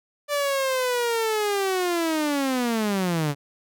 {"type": "linear sweep", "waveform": "sawtooth", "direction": "down", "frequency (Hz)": [587.3, 138.59], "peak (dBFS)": -18, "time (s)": [0.28, 3.35], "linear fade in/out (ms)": 50, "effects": []}